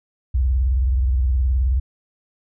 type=tone with vibrato; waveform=sine; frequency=63.8 Hz; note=C2; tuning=43 cents flat; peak=-15 dBFS; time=0.34-1.8 s; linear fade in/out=10 ms; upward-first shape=sine; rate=19 Hz; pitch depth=220 cents each way; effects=none